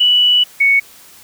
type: tone pair in turn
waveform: sine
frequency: 2955 / 2221 Hz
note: F#7 / C#7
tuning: -3 / +3 cents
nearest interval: perfect fourth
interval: 494 cents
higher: first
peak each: -8 dBFS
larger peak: neither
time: 0-0.44 / 0.6-0.8 s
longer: first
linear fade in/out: 10 ms
effects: white hiss -42 dBFS RMS until 1.23 s